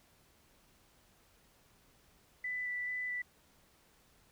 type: tone with vibrato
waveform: sine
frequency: 1984 Hz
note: B6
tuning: 7 cents sharp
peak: -35 dBFS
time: 2.44-3.22 s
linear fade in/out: 5 ms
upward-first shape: square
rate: 2.3 Hz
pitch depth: 9 cents each way
effects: pink hiss -67 dBFS RMS until 4.31 s